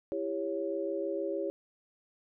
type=chord; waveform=sine; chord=C# diminished; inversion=first; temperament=just; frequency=332.6 / 399.1 / 554.4 Hz; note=E4 / G4 / C#5; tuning=+16 / +31 / 0 cents; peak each=-36 / -35 / -35 dBFS; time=0.12-1.5 s; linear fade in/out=0 ms; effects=none